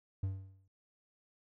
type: tone with exponential decay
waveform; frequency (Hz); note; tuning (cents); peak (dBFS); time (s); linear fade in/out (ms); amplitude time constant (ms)
triangle; 96; G2; -36; -28; 0.23-0.68; 5; 96
effects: none